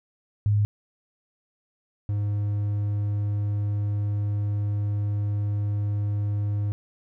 sine / triangle tone pair in turn, 103.8 / 102.96 Hz, G#2 / G#2, 0 / -15 cents, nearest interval unison, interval 15 cents, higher first, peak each -18 / -21 dBFS, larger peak first, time 0.46-0.65 / 2.09-6.72 s, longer second, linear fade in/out 0 ms, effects none

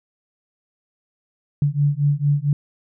sine beating tone pair, 142.3 / 146.7 Hz, C#3 / D3, +46 / -2 cents, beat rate 4.4 Hz, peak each -19 dBFS, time 1.62-2.53 s, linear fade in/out 2 ms, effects none

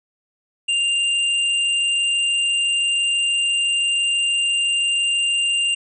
sine tone pair together, 2794 / 8087 Hz, F7 / B8, 0 / +40 cents, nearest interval octave + tritone, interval 1840 cents, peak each -17 / -28 dBFS, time 0.68-5.75 s, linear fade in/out 10 ms, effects none

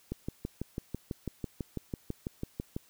click train, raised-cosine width 3 ms, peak -21 dBFS, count 17, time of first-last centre 0.12-2.765 s, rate 6.05 Hz, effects white hiss -63 dBFS RMS until 2.89 s

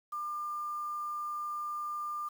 sine tone with quantisation, 1198 Hz, D6, 34 cents sharp, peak -34 dBFS, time 0.12-2.29 s, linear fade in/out 10 ms, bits 9, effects none

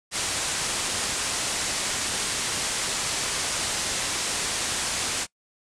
white low-pass noise, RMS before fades -28 dBFS, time 0.11-5.27 s, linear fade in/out 50 ms, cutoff 9500 Hz, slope 48 dB/octave, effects noise-tail reverb RT60 0.1 s tail -22 dB re dry

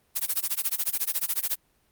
blue noise with tremolo, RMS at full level -24 dBFS, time 0.15-1.57 s, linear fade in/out 20 ms, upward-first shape sine, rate 14 Hz, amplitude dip 100%, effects pink hiss -67 dBFS RMS until 1.91 s + Opus 32 kbps

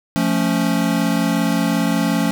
square chord, F augmented, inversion none, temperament equal, 174.61 / 220 / 277.2 Hz, F3 / A3 / C#4, 0 / 0 / 0 cents, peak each -21 dBFS, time 0.16-2.31 s, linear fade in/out 0 ms, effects none

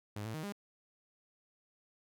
sawtooth tone with pitch steps, 103.9 / 111 / 156.5 / 202.6 Hz, G#2 / A2 / D#3 / G#3, +1 / +16 / +10 / -43 cents, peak -35 dBFS, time 0.16-0.524 s, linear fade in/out 5 ms, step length 91 ms, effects none

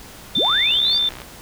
sine tone, 3562 Hz, A7, 21 cents sharp, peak -16 dBFS, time 0.35-1.09 s, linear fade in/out 5 ms
sine linear sweep, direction up, 82.41 to 4891 Hz, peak -20 dBFS, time 0.36-0.99 s, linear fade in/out 20 ms
click train, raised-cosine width 0.3 ms, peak -19 dBFS, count 49, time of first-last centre 0.45-1.218 s, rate 62.5 Hz
effects pink hiss -40 dBFS RMS until 1.41 s

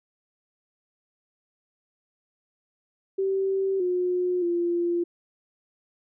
sine tone with pitch steps, 386.5 / 360.4 / 345.6 Hz, G4 / F#4 / F4, -24 / -45 / -18 cents, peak -22 dBFS, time 3.18-5.04 s, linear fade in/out 10 ms, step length 620 ms, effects none

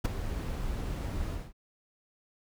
brown noise with ADSR envelope, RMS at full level -20 dBFS, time 0.04-1.53 s, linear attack 15 ms, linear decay 9 ms, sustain -14 dB, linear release 210 ms, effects none

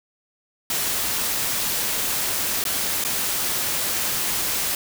white noise with dropouts, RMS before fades -24 dBFS, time 0.7-4.75 s, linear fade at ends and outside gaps 2 ms, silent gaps 2.64-2.652 / 3.04-3.048 s, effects none

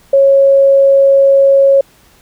sine tone, 549 Hz, C#5, 17 cents flat, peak -4 dBFS, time 0.13-1.81 s, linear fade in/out 5 ms, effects pink hiss -47 dBFS RMS until 2.21 s

